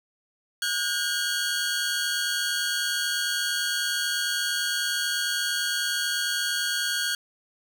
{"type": "tone cluster", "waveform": "35% pulse", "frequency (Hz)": [1450, 1601, 3291, 4438], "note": ["F#6", "G6", "G#7", "C#8"], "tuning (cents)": [-35, 36, -16, 1], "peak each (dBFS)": -29, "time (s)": [0.62, 7.15], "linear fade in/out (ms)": 2, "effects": []}